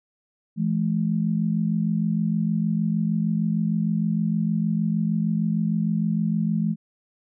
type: tone pair together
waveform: sine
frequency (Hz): 167 / 213.5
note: E3 / G#3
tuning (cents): +23 / +48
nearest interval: major third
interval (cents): 425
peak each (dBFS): -23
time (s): 0.56-6.76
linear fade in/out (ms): 50
effects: none